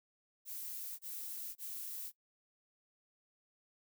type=noise bursts; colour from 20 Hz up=violet; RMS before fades=-44 dBFS; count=3; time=0.45-2.12 s; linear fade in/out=50 ms; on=540 ms; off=25 ms; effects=noise-tail reverb RT60 0.1 s tail -19 dB re dry